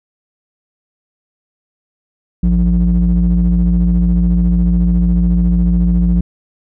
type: ring-modulated tone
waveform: triangle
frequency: 61 Hz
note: B1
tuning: 21 cents flat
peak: -4 dBFS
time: 2.43-6.21 s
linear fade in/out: 5 ms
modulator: 115 Hz
effects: none